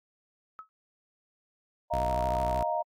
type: tone with exponential decay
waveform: sine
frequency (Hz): 1287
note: E6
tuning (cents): -42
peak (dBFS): -36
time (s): 0.59-0.69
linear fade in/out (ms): 0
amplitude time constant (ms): 21
type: chord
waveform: sine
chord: Eb suspended second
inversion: none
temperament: equal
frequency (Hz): 622.3 / 698.5 / 932.3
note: Eb5 / F5 / Bb5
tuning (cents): 0 / 0 / 0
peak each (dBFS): -31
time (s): 1.9-2.83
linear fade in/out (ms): 20
type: tone with vibrato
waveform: sawtooth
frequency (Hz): 62.4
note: B1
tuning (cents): +19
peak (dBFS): -28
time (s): 1.93-2.63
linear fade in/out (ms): 5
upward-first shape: triangle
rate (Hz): 13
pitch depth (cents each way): 200
effects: AAC 64 kbps